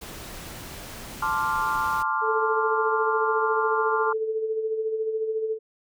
pink noise, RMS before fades -39 dBFS, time 0.01-2.03 s, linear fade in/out 10 ms
sine chord, D minor seventh, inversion second, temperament equal, 880 / 1046.5 / 1174.7 / 1396.9 Hz, A5 / C6 / D6 / F6, 0 / 0 / 0 / 0 cents, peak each -28 dBFS, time 1.22-4.13 s, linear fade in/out 5 ms
sine tone with tremolo, 440 Hz, A4, in tune, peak -22 dBFS, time 2.21-5.59 s, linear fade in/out 50 ms, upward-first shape sine, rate 14 Hz, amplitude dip 50%
effects none

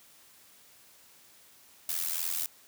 blue noise with amplitude modulation, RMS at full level -29 dBFS, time 1.89-2.46 s, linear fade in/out 2 ms, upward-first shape sine, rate 83.2 Hz, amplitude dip 80%, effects white hiss -58 dBFS RMS until 2.67 s + high-pass 60 Hz 12 dB/octave

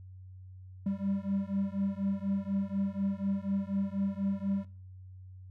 triangle beating tone pair, 194.8 / 198.9 Hz, G3 / G3, -11 / +25 cents, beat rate 4.1 Hz, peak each -31 dBFS, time 0.86-4.65 s, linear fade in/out 5 ms, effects noise-tail reverb RT60 0.5 s tail -22 dB re dry + added 93 Hz sine -46 dBFS peak until 5.5 s

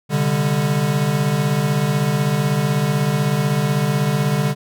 square chord, C suspended second, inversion none, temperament equal with one note detuned, 130.81 / 146.83 / 199.54 Hz, C3 / D3 / G3, 0 / 0 / +31 cents, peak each -24 / -19 / -23 dBFS, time 0.09-4.55 s, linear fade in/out 50 ms, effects none

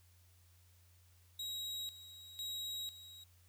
40% pulse tone with tremolo, 3829 Hz, A#7, 46 cents sharp, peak -39 dBFS, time 1.39-3.24 s, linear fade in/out 5 ms, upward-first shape square, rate 1 Hz, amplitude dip 75%, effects added 88 Hz sine -64 dBFS peak until 3.48 s + white hiss -71 dBFS RMS until 3.48 s

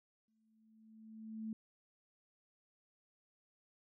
sine tone with exponential growth, 220 Hz, A3, in tune, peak -38 dBFS, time 0.28-1.53 s, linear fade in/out 2 ms, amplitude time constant 270 ms, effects none

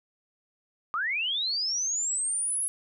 sine linear sweep, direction up, 1157 to 10860 Hz, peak -26 dBFS, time 0.94-2.68 s, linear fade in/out 0 ms, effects none

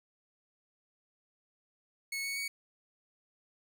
sawtooth tone with pitch steps, 2200 / 2220 / 2241 Hz, C#7 / C#7 / C#7, -14 / +2 / +18 cents, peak -31 dBFS, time 2.12-2.48 s, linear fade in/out 5 ms, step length 120 ms, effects none

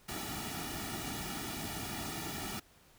pink noise with comb filter, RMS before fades -40 dBFS, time 0.08-2.6 s, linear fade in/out 10 ms, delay 1.9 ms, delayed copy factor -0.85, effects pink hiss -63 dBFS RMS until 2.98 s

